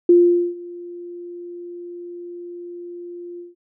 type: tone with ADSR envelope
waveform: sine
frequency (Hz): 349.2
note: F4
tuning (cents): 0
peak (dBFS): -7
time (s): 0.09-3.55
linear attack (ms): 4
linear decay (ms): 450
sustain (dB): -24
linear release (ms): 160
effects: none